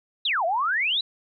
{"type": "exponential two-way sweep", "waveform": "sine", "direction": "down then up", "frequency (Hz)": [4053, 639, 4053], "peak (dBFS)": -21, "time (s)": [0.25, 1.01], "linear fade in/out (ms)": 5, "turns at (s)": 0.45, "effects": []}